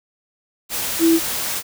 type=tone in noise; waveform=sine; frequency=329.6 Hz; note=E4; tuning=in tune; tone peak=-11 dBFS; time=0.99-1.2 s; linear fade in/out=50 ms; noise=white; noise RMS=-24 dBFS; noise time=0.69-1.63 s; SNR=+10 dB; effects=none